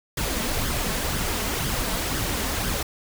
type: noise with flanger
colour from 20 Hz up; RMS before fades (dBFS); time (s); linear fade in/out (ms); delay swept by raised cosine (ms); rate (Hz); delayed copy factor
pink; -26; 0.17-2.83; 5; 0.6 to 4.6; 2; +0.5
effects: none